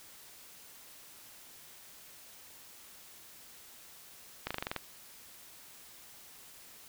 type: slowing click train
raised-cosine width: 0.3 ms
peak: -18 dBFS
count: 8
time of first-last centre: 4.47-4.763 s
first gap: 36 ms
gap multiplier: 1.05
effects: white hiss -54 dBFS RMS until 6.88 s